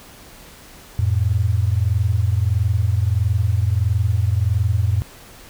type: tone pair together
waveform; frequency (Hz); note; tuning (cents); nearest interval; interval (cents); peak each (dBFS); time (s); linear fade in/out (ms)
sine; 88.47 / 110; F2 / A2; +23 / 0; major third; 377; -18; 0.99-5.02; 0
effects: pink hiss -43 dBFS RMS until 5.49 s